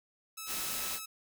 5% pulse tone with vibrato, 1300 Hz, E6, 24 cents flat, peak -29 dBFS, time 0.37-1.06 s, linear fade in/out 10 ms, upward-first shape sine, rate 8.7 Hz, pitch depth 8 cents each way
white noise, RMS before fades -37 dBFS, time 0.46-1 s, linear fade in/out 50 ms
effects none

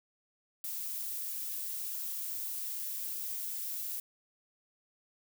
violet noise, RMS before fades -38 dBFS, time 0.64-4 s, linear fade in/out 2 ms, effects none

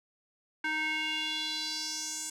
square tone with band-pass filter sweep, 311.1 Hz, D#4, in tune, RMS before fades -34 dBFS, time 0.64-2.3 s, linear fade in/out 5 ms, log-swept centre 1800 to 7700 Hz, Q 3.5, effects none

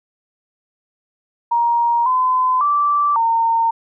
sine tone with pitch steps, 941 / 1019 / 1166 / 915 Hz, A#5 / C6 / D6 / A#5, +16 / -46 / -13 / -32 cents, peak -13 dBFS, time 1.51-3.71 s, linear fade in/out 10 ms, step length 550 ms, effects none

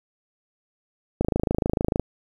click train, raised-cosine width 2 ms, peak -8 dBFS, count 22, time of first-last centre 1.21-1.997 s, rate 26.7 Hz, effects 8-bit

